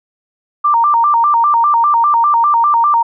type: tone with vibrato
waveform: sine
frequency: 1046.5 Hz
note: C6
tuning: in tune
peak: -8 dBFS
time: 0.64-3.03 s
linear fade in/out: 10 ms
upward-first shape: square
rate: 5 Hz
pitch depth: 210 cents each way
effects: none